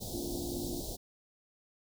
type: band-stop noise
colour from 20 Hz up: pink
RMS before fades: -40 dBFS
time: 0-0.97 s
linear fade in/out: 20 ms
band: 760 to 3700 Hz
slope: 48 dB/octave
type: chord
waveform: sine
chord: B diminished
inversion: none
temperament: equal with one note detuned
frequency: 246.9 / 287.6 / 349.2 Hz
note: B3 / D4 / F4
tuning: 0 / -36 / 0 cents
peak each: -45 / -42 / -39 dBFS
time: 0.13-0.81 s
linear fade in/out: 10 ms
effects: none